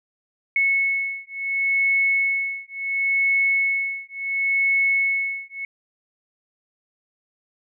sine beating tone pair, 2199 / 2199.71 Hz, C#7 / C#7, -14 / -14 cents, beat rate 0.71 Hz, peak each -22 dBFS, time 0.56-5.65 s, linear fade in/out 2 ms, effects none

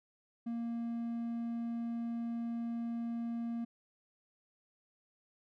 triangle tone, 233.1 Hz, A#3, in tune, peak -33 dBFS, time 0.46-3.65 s, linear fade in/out 10 ms, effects none

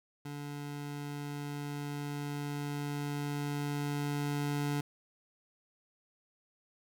25% pulse tone with level ramp, 144.8 Hz, D3, 24 cents flat, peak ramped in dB -36 to -27 dBFS, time 0.25-4.81 s, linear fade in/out 5 ms, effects none

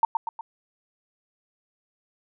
sine tone with echo, 911 Hz, A#5, 40 cents flat, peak -14 dBFS, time 0.03-0.05 s, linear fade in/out 2 ms, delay 120 ms, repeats 3, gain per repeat -6 dB, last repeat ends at 0.41 s, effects none

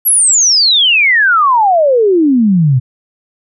sine exponential sweep, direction down, 11840 to 120.8 Hz, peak -6 dBFS, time 0.05-2.8 s, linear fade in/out 20 ms, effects none

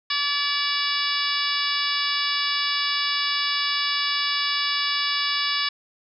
harmonic tone with a mistuned harmonic, 575 Hz, D5, 37 cents flat, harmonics 2 / 3 / 4 / 5 / 6 / 7 / 8 / 9, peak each -30 / -30 / -30 / -30 / -30 / -30 / -30 / -30 dBFS, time 0.1-5.69 s, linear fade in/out 5 ms, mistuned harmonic 7, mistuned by -43 cents, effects none

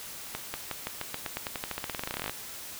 accelerating click train, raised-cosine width 0.3 ms, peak -16 dBFS, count 28, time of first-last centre 0.35-2.296 s, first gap 190 ms, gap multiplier 0.91, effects white hiss -42 dBFS RMS until 2.79 s

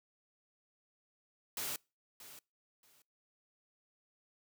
white noise with echo, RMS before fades -39 dBFS, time 1.57-1.76 s, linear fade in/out 2 ms, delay 630 ms, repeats 2, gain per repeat -14 dB, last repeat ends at 3.02 s, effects noise-tail reverb RT60 0.3 s tail -26 dB re dry + high-pass 80 Hz 12 dB/octave

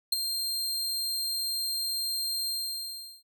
sawtooth tone with ADSR envelope, 4186 Hz, C8, in tune, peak -17 dBFS, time 0.12-3.23 s, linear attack 7 ms, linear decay 14 ms, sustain -9 dB, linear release 750 ms, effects none

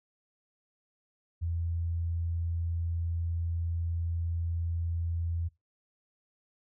sine tone, 84.2 Hz, E2, 37 cents sharp, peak -29 dBFS, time 1.41-5.49 s, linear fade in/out 20 ms, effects noise-tail reverb RT60 0.2 s tail -20 dB re dry

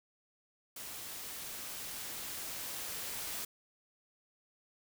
white noise with level ramp, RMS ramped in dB -45 to -40 dBFS, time 0.76-3.45 s, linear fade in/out 5 ms, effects none

